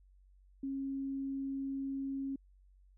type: tone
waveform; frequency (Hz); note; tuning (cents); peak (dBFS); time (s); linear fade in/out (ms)
sine; 272; C#4; -33; -35; 0.63-2.36; 5
effects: added 47 Hz sine -60 dBFS peak until 2.97 s